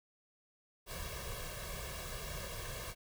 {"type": "noise with comb filter", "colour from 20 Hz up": "pink", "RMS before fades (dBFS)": -43, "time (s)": [0.86, 2.95], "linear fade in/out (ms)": 50, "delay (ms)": 1.8, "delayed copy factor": 0.85, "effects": []}